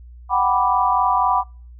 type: chord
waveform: sine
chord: G major seventh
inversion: third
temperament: equal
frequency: 740 / 784 / 987.8 / 1174.7 Hz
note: F#5 / G5 / B5 / D6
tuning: 0 / 0 / 0 / 0 cents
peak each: -21 / -23 / -18 / -21 dBFS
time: 0.29-1.44 s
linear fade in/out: 50 ms
effects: noise-tail reverb RT60 0.4 s tail -26 dB re dry + added 60 Hz sine -38 dBFS peak until 1.79 s